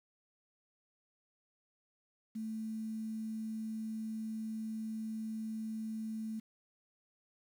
sine tone with quantisation, 220 Hz, A3, in tune, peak -37 dBFS, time 2.35-6.4 s, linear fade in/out 10 ms, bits 10, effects none

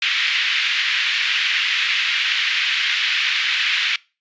white band-pass noise, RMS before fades -20 dBFS, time 0.02-3.96 s, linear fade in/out 2 ms, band 1800 to 3300 Hz, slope 24 dB/octave, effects noise-tail reverb RT60 0.3 s tail -23 dB re dry + resampled to 16000 Hz

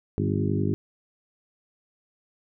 harmonic tone with a mistuned harmonic, 50.5 Hz, G#1, 48 cents flat, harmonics 2 / 3 / 4 / 5 / 6 / 7 / 8, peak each -27 / -29 / -30 / -31 / -32 / -32 / -33 dBFS, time 0.18-0.74 s, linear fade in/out 0 ms, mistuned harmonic 4, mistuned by -55 cents, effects none

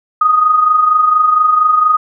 sine tone with amplitude modulation, 1244.5 Hz, D#6, in tune, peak -5 dBFS, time 0.21-1.97 s, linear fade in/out 5 ms, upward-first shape sine, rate 24.3 Hz, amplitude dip 55%, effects none

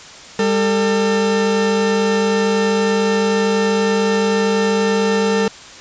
40% pulse tone pair together, 200 / 449 Hz, G3 / A4, +35 / +35 cents, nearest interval octave + major second, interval 1400 cents, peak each -17 / -15 dBFS, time 0.39-5.48 s, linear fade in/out 2 ms, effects white hiss -37 dBFS RMS until 5.8 s + resampled to 16000 Hz

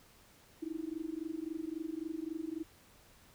sine tone with amplitude modulation, 320 Hz, D#4, 49 cents sharp, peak -33 dBFS, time 0.62-2.64 s, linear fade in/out 10 ms, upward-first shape sine, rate 23.7 Hz, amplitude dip 95%, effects pink hiss -62 dBFS RMS until 3.34 s

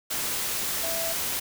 sine tone in noise, 662 Hz, E5, 7 cents sharp, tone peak -32 dBFS, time 0.83-1.13 s, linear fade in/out 10 ms, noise white, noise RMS -29 dBFS, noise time 0.1-1.4 s, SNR -6 dB, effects none

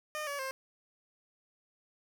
15% pulse tone with pitch steps, 609 / 568.2 / 530.2 Hz, D#5 / C#5 / C5, -37 / +43 / +23 cents, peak -29 dBFS, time 0.15-0.51 s, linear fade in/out 0 ms, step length 120 ms, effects none

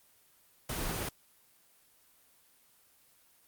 pink noise, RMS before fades -35 dBFS, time 0.69-1.09 s, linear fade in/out 5 ms, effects white hiss -65 dBFS RMS until 3.47 s + Opus 24 kbps

